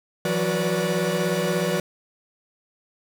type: tone cluster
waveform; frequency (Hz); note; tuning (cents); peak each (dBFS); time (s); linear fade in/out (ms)
45% pulse; 165.9 / 182.6 / 368.9 / 485.6 / 582; E3 / F#3 / F#4 / B4 / D5; +11 / -23 / -5 / -29 / -16; -28; 0.25-1.8; 2
effects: none